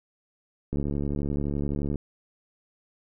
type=click train; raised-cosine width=3 ms; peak=-17 dBFS; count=89; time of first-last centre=0.73-1.957 s; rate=71.7 Hz; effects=none